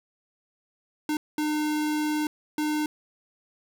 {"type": "tone bursts at uneven times", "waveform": "square", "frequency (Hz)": 303, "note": "D#4", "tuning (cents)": -46, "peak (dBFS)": -25, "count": 3, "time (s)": [[1.09, 1.17], [1.38, 2.27], [2.58, 2.86]], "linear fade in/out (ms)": 2, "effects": []}